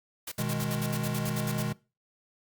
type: noise bursts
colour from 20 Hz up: white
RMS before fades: -37 dBFS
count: 13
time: 0.27-1.626 s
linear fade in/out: 5 ms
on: 48 ms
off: 61 ms
type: chord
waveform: square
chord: G# minor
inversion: first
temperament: equal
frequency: 123.47 / 155.56 / 207.7 Hz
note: B2 / D#3 / G#3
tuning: 0 / 0 / 0 cents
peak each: -34 dBFS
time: 0.38-1.73 s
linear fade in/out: 10 ms
effects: noise-tail reverb RT60 0.3 s tail -21 dB re dry + Opus 48 kbps